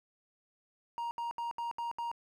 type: tone bursts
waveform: triangle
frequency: 939 Hz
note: A#5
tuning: 12 cents sharp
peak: -32 dBFS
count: 6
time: 0.98-2.115 s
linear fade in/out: 0 ms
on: 130 ms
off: 71 ms
effects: none